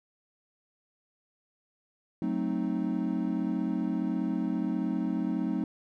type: chord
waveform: triangle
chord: F# diminished seventh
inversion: none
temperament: equal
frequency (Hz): 185 / 220 / 261.6 / 311.1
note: F#3 / A3 / C4 / Eb4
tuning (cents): 0 / 0 / 0 / 0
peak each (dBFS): -31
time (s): 2.22-5.64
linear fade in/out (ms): 2
effects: none